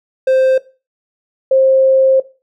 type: tone pair in turn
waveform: triangle / sine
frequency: 523.3 / 530 Hz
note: C5 / C5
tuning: 0 / +22 cents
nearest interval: unison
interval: 22 cents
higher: second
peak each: -7 dBFS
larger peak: neither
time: 0.27-0.58 / 1.51-2.2 s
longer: second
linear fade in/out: 5 ms
effects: noise-tail reverb RT60 0.3 s tail -17 dB re dry